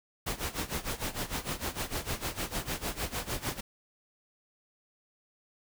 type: noise with tremolo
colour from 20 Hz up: pink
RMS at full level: -32 dBFS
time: 0.26-3.61 s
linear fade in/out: 10 ms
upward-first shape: sine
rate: 6.6 Hz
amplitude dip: 85%
effects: none